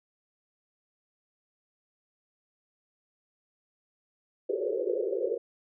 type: band-pass noise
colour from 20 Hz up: pink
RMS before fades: -30 dBFS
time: 4.49-5.38 s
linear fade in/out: 10 ms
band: 360 to 550 Hz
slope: 96 dB/octave
effects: none